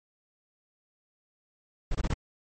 brown noise bursts, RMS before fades -26 dBFS, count 4, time 1.91-2.138 s, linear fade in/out 5 ms, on 39 ms, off 24 ms, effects MP3 32 kbps

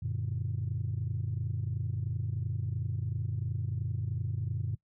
sine chord, Gb augmented, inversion none, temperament equal with one note detuned, 93.63 / 116.54 / 146.83 Hz, Gb2 / Bb2 / D3, +21 / 0 / 0 cents, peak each -34 / -33 / -37 dBFS, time 0.02-4.76 s, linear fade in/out 10 ms, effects noise-tail reverb RT60 0.1 s tail -22 dB re dry + tanh soft clip ceiling -24 dBFS

